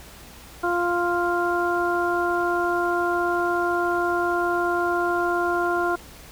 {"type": "harmonic tone", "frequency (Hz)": 349.2, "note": "F4", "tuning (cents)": 0, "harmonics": [1, 2, 3, 4], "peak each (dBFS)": [-24, -26, -28, -26], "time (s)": [0.63, 5.96], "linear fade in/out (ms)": 10, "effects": ["added 60 Hz sine -50 dBFS peak until 6.31 s", "pink hiss -45 dBFS RMS until 6.31 s"]}